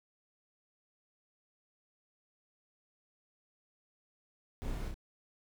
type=noise with echo; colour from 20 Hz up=brown; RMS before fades=-40 dBFS; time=4.62-4.88 s; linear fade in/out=0 ms; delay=31 ms; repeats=2; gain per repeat=-2 dB; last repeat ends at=4.942 s; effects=none